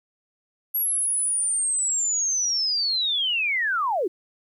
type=linear sweep; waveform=sine; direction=down; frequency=11600 to 316.4 Hz; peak=-21 dBFS; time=0.74-4.08 s; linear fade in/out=10 ms; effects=10-bit